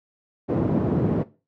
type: band-pass noise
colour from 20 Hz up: pink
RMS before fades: -22 dBFS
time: 0.48-1.24 s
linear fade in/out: 20 ms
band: 130 to 370 Hz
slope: 12 dB/octave
effects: noise-tail reverb RT60 0.3 s tail -17 dB re dry + high-pass 80 Hz 12 dB/octave